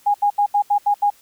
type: tone bursts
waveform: sine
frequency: 820 Hz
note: G#5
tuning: 22 cents flat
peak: -13 dBFS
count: 7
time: 0.06-1.103 s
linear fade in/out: 10 ms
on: 83 ms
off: 77 ms
effects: white hiss -53 dBFS RMS until 1.21 s